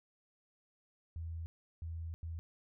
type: tone bursts at uneven times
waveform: sine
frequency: 82.41 Hz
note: E2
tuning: in tune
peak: -39 dBFS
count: 3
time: 1.16-1.46 / 1.82-2.14 / 2.23-2.39 s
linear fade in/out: 0 ms
effects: none